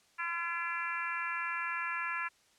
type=harmonic tone with a mistuned harmonic; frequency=340.2 Hz; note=F4; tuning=45 cents flat; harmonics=3 / 4 / 5 / 6 / 7 / 8; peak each=-40 / -39 / -38 / -45 / -40 / -45 dBFS; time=0.18-2.29 s; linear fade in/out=20 ms; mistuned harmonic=7; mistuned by=-16 cents; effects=white hiss -67 dBFS RMS until 2.58 s + low-pass 8000 Hz 12 dB/octave